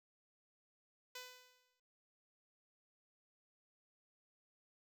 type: tone with exponential decay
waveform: 5% pulse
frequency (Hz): 501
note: B4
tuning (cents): +25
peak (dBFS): -34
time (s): 1.15-1.8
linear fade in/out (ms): 5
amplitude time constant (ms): 140
effects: none